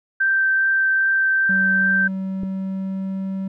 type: tone with vibrato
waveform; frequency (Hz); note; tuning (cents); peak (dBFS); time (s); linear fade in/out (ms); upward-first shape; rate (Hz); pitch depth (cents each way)
sine; 1562; G6; -7; -15; 0.2-2.08; 10; triangle; 2.5; 8
type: tone with pitch glide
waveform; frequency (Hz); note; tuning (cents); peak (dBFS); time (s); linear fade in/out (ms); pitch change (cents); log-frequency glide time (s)
triangle; 190.7 to 192.03; G3 to G3; -47 to -35; -21; 1.49-3.48; 5; +12; 2.22-3.27
type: click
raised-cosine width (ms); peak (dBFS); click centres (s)
3; -19; 2.434
effects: none